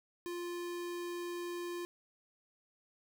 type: tone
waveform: square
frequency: 349.2 Hz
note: F4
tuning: in tune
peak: -39 dBFS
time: 0.26-1.85 s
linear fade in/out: 0 ms
effects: none